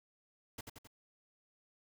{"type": "noise with echo", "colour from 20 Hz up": "pink", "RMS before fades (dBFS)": -45, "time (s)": [0.58, 0.61], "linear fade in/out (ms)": 5, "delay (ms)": 88, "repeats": 3, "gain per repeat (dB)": -4, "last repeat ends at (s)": 0.874, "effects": []}